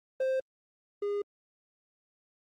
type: tone pair in turn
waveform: triangle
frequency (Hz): 525 / 408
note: C5 / G#4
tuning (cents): +6 / -31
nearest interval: major third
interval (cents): 437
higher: first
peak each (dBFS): -24 / -27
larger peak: first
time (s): 0.2-0.4 / 1.02-1.22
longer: neither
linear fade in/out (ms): 5
effects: Opus 24 kbps